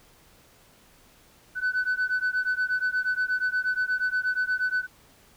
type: beating tone pair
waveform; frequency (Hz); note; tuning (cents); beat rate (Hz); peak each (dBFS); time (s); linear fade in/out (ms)
sine; 1498 / 1506.4; F#6 / F#6; +21 / +31; 8.4; -25; 1.55-4.87; 50
effects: tanh soft clip ceiling -20 dBFS + pink hiss -57 dBFS RMS until 5.36 s